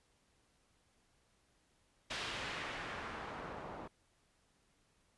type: noise with low-pass filter sweep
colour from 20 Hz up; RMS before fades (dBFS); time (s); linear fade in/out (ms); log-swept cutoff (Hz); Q
white; -44; 2.1-3.88; 10; 3600 to 770; 1
effects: pink hiss -74 dBFS RMS until 5.17 s + resampled to 24000 Hz